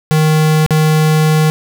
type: tone with dropouts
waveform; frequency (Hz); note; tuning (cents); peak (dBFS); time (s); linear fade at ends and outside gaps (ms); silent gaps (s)
square; 155.56; D#3; 0; -9; 0.11-1.5; 0; 0.663-0.707
effects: none